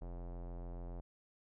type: tone with low-pass filter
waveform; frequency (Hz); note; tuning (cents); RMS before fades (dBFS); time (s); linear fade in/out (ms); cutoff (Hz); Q
square; 43.51; F1; -6; -45; 0.01-1.01; 10; 710; 1.6
effects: none